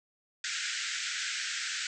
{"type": "band-pass noise", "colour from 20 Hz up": "pink", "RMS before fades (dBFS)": -35, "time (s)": [0.44, 1.87], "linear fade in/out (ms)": 2, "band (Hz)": [1400, 7900], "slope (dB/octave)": 96, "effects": []}